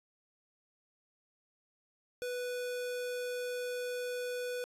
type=tone; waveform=square; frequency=493.9 Hz; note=B4; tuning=in tune; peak=-36 dBFS; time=2.22-4.64 s; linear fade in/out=0 ms; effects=resampled to 32000 Hz + 13-bit